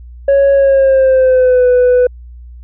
sine tone with pitch glide, 554.4 to 496.8 Hz, C#5 to B4, 0 to +10 cents, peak -3 dBFS, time 0.28-2.07 s, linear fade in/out 5 ms, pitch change -190 cents, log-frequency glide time 0.53-1.67 s, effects tanh soft clip ceiling -5 dBFS + added 60 Hz sine -30 dBFS peak until 2.63 s

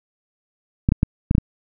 clicks, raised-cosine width 5 ms, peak -3 dBFS, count 6, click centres 0.889 / 0.921 / 1.031 / 1.311 / 1.351 / 1.382 s, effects none

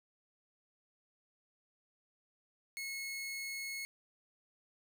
sawtooth tone, 2180 Hz, C#7, 29 cents flat, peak -36 dBFS, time 2.77-3.85 s, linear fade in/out 0 ms, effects none

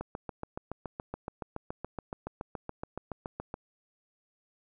click train, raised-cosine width 1 ms, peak -22 dBFS, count 26, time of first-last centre 0.01-3.541 s, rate 7.08 Hz, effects none

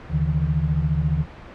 sine tone cluster, 74.6 / 144.5 / 158.9 Hz, D2 / D3 / D#3, +28 / -28 / +37 cents, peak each -24 / -23 / -22 dBFS, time 0.09-1.26 s, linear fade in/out 50 ms, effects pink hiss -40 dBFS RMS until 1.54 s + low-pass 2000 Hz 12 dB/octave

